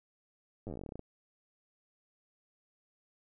slowing click train, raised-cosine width 2 ms, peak -29 dBFS, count 17, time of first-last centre 0.67-0.994 s, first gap 9 ms, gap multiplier 1.1, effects none

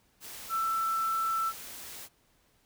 sine tone in noise, 1331 Hz, E6, 16 cents sharp, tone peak -27 dBFS, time 0.49-1.53 s, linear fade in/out 50 ms, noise white, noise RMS -44 dBFS, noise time 0.2-2.09 s, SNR +14 dB, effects pink hiss -68 dBFS RMS until 2.65 s

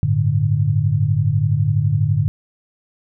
sine chord, G suspended second, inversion none, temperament equal, 98 / 110 / 146.83 Hz, G2 / A2 / D3, 0 / 0 / 0 cents, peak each -20 / -18 / -18 dBFS, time 0.03-2.28 s, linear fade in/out 0 ms, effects none

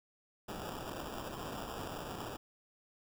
white noise with sample-and-hold, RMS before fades -43 dBFS, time 0.48-2.37 s, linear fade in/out 10 ms, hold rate 2100 Hz, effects none

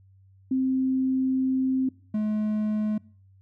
sine / triangle tone pair in turn, 261.6 / 213.2 Hz, C4 / G#3, 0 / +46 cents, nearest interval major third, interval 354 cents, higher first, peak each -21 dBFS, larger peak neither, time 0.51-1.89 / 2.14-2.98 s, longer first, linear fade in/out 5 ms, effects noise-tail reverb RT60 0.5 s tail -24 dB re dry + added 96 Hz sine -53 dBFS peak until 3.41 s

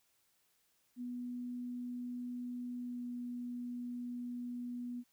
sine tone with pitch glide, 245.4 to 243.7 Hz, B3 to B3, -11 to -23 cents, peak -39 dBFS, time 0.96-5.04 s, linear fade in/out 50 ms, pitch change -12 cents, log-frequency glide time 2.79-3.04 s, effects white hiss -75 dBFS RMS until 5.12 s

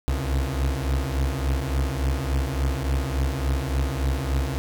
35% pulse beating tone pair, 65.41 / 68.91 Hz, C2 / C#2, 0 / -10 cents, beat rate 3.5 Hz, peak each -24 / -23 dBFS, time 0.08-4.58 s, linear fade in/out 0 ms, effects none

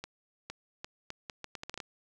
accelerating click train, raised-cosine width 0.2 ms, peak -22 dBFS, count 12, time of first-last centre 0.04-1.802 s, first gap 460 ms, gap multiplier 0.75, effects none

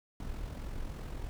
brown noise with amplitude modulation, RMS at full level -37 dBFS, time 0.2-1.29 s, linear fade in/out 0 ms, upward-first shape sine, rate 43.3 Hz, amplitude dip 50%, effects none

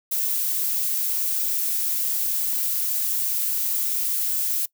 violet noise, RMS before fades -24 dBFS, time 0.11-4.66 s, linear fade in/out 10 ms, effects noise-tail reverb RT60 0.1 s tail -22 dB re dry

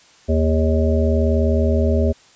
harmonic tone with a mistuned harmonic, 79 Hz, D#2, 27 cents sharp, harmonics 1 / 3 / 5 / 7 / 8, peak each -16 / -21 / -23 / -24 / -25 dBFS, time 0.28-2.13 s, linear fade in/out 20 ms, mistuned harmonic 5, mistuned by +31 cents, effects white hiss -50 dBFS RMS until 2.35 s + resampled to 16000 Hz

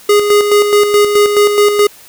square tone with tremolo, 413.1 Hz, G#4, 9 cents flat, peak -6 dBFS, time 0.09-1.87 s, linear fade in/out 5 ms, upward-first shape square, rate 4.7 Hz, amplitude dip 50%, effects white hiss -39 dBFS RMS until 2.08 s

